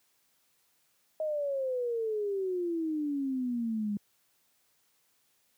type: exponential sweep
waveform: sine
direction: down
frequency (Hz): 632 to 201.9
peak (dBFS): -29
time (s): 1.2-3.97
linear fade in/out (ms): 2
effects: white hiss -71 dBFS RMS until 5.57 s + high-pass 80 Hz 12 dB/octave